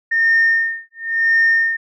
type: tone with tremolo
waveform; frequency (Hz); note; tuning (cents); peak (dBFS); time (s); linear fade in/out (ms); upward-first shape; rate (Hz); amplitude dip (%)
sine; 1823; A#6; -39; -9; 0.11-1.77; 10; sine; 0.95; 100
effects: tanh soft clip ceiling -7 dBFS